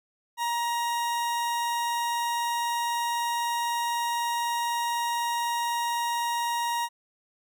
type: tone with vibrato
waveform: 40% pulse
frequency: 944 Hz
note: A#5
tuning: 22 cents sharp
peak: -25 dBFS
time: 0.37-6.89 s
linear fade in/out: 50 ms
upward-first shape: sine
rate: 20 Hz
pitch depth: 11 cents each way
effects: none